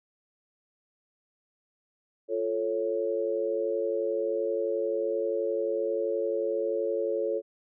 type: chord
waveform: sine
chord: F augmented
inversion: none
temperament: equal with one note detuned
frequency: 349.2 / 440 / 552.1 Hz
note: F4 / A4 / C#5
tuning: 0 / 0 / -7 cents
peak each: -33 / -29 / -30 dBFS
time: 2.28-7.42 s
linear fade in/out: 50 ms
effects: none